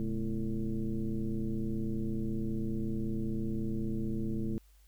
sine tone with frequency modulation, 100.6 Hz, G2, 45 cents sharp, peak -30 dBFS, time 0-4.58 s, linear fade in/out 0 ms, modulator 116 Hz, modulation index 2, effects added 50 Hz sine -58 dBFS peak until 4.87 s + white hiss -69 dBFS RMS until 4.87 s

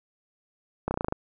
slowing click train, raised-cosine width 1 ms, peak -13 dBFS, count 8, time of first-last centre 0.88-1.124 s, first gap 30 ms, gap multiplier 1.05, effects none

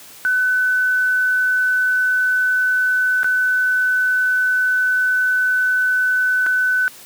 sine tone with dropouts, 1505 Hz, F#6, 29 cents sharp, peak -14 dBFS, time 0.25-6.88 s, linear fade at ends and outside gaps 0 ms, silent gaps 3.232-3.244 / 6.463-6.466 s, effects white hiss -41 dBFS RMS until 7.05 s + high-pass 80 Hz 12 dB/octave

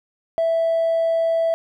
sine tone with hard clipping, 659.3 Hz, E5, in tune, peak -17 dBFS, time 0.38-1.54 s, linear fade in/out 0 ms, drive 1 dB, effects none

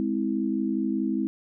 sine chord, Ab augmented, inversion none, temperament just, 207.7 / 259.6 / 324.5 Hz, Ab3 / C4 / E4, 0 / -13 / -27 cents, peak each -28 dBFS, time 0-1.27 s, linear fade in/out 0 ms, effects none

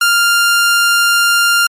sawtooth tone, 1396.9 Hz, F6, in tune, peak -5 dBFS, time 0.01-1.67 s, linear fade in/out 5 ms, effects MP3 64 kbps

